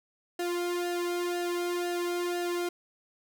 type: tone with flanger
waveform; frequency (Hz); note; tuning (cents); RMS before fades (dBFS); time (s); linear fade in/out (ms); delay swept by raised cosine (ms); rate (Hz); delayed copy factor
sawtooth; 350.8; F4; +8; -31; 0.39-2.69; 5; 0.86 to 1.78; 2; -0.85
effects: none